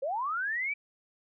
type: linear sweep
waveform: sine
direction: up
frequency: 504 to 2349 Hz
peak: -29 dBFS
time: 0.02-0.74 s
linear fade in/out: 10 ms
effects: none